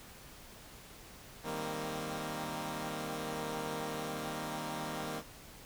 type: chord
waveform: 10% pulse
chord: C minor seventh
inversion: first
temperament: equal with one note detuned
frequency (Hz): 155.56 / 197.25 / 233.1 / 261.6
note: Eb3 / G3 / Bb3 / C4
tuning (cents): 0 / +11 / 0 / 0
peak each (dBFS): -33 / -37 / -33 / -37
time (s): 1.43-5.23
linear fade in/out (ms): 50
effects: pink hiss -53 dBFS RMS until 5.65 s